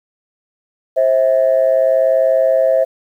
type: tone pair together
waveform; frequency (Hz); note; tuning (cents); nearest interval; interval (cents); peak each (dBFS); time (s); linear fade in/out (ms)
sine; 529 / 649.7; C5 / E5; +19 / -25; major third; 356; -12; 0.96-2.85; 20
effects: tanh soft clip ceiling -4 dBFS + 8-bit